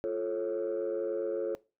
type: chord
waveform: sine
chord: F augmented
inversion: none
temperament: just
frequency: 349.2 / 436.5 / 545.7 Hz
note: F4 / A4 / C#5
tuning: 0 / -14 / -27 cents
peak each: -34 / -32 / -32 dBFS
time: 0.04-1.55 s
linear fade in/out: 0 ms
effects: noise-tail reverb RT60 0.3 s tail -22 dB re dry + tanh soft clip ceiling -25 dBFS